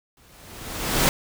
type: noise with exponential growth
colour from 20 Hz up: pink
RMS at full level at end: -17 dBFS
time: 0.17-1.09 s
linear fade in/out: 1 ms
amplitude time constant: 200 ms
effects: none